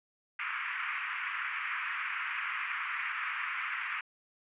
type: band-pass noise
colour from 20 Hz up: white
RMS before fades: -36 dBFS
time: 0.39-4.01 s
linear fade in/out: 5 ms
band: 1100 to 2500 Hz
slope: 48 dB/octave
effects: resampled to 8000 Hz